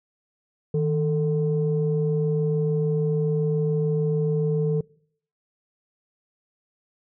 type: tone pair together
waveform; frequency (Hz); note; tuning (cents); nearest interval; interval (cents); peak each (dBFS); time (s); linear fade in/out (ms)
sine; 156.8 / 443.5; D#3 / A4; +14 / +14; octave + tritone; 1800; -21 / -23; 0.74-4.81; 5
effects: noise-tail reverb RT60 0.6 s tail -24 dB re dry + tanh soft clip ceiling -13 dBFS